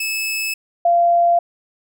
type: tone pair in turn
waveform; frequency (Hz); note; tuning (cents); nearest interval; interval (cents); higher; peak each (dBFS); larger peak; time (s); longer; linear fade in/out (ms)
sawtooth / sine; 2604 / 689.7; E7 / F5; -22 / -22; octave + major seventh; 2300; first; -17 / -11; second; 0-0.54 / 0.85-1.39; neither; 5
effects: none